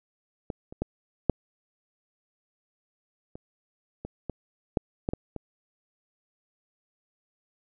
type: clicks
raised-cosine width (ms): 2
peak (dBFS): -18 / -28 / -14 / -6 / -27 / -22 / -18 / -9 / -13 / -16 / -21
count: 11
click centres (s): 0.502 / 0.725 / 0.82 / 1.297 / 3.355 / 4.05 / 4.297 / 4.772 / 5.089 / 5.135 / 5.363
effects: none